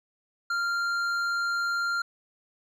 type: tone with hard clipping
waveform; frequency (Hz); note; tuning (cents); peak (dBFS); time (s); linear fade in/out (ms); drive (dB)
sine; 1391; F6; -7; -27; 0.5-2.02; 5; 8
effects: none